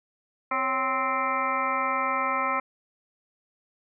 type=harmonic tone with a mistuned harmonic; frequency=261.1 Hz; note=C4; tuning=3 cents flat; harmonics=1 / 2 / 3 / 4 / 5 / 7 / 8 / 9; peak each=-38 / -34 / -34 / -28 / -28 / -38 / -34 / -36 dBFS; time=0.51-2.6 s; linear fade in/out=5 ms; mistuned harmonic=2; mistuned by=+90 cents; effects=none